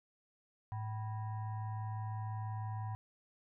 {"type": "tone with frequency modulation", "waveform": "sine", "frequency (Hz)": 107.6, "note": "A2", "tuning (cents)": -38, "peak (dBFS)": -37, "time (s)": [0.72, 2.95], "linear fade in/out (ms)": 0, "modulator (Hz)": 874, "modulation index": 0.55, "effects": []}